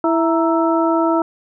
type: harmonic tone with a mistuned harmonic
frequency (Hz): 330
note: E4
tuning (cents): +2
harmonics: 1 / 2 / 3 / 4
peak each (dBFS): -16 / -19 / -21 / -22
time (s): 0.04-1.22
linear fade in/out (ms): 2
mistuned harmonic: 3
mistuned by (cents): -100
effects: none